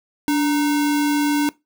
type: tone with sample-and-hold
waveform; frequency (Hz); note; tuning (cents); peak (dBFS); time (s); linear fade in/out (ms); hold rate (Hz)
sine; 291.2; D4; -15; -15; 0.28-1.49; 0; 1225
effects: noise-tail reverb RT60 0.2 s tail -21 dB re dry